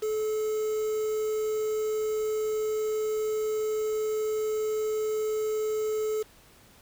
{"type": "tone with quantisation", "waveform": "triangle", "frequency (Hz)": 431.5, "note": "A4", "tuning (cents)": -34, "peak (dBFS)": -24, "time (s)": [0.02, 6.23], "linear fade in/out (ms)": 10, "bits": 7, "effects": ["pink hiss -56 dBFS RMS until 6.81 s"]}